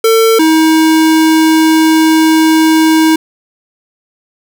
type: tone pair in turn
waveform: square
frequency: 450 / 318.2 Hz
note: A4 / D#4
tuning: +39 / +39 cents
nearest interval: tritone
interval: 600 cents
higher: first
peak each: -6 dBFS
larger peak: neither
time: 0.04-0.39 / 0.39-3.16 s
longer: second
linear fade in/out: 5 ms
effects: none